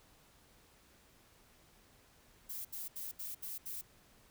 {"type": "noise bursts", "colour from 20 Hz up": "violet", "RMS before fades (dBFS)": -43, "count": 6, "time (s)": [2.49, 3.815], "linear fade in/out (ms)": 10, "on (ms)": 160, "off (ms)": 73, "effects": ["pink hiss -65 dBFS RMS until 4.3 s"]}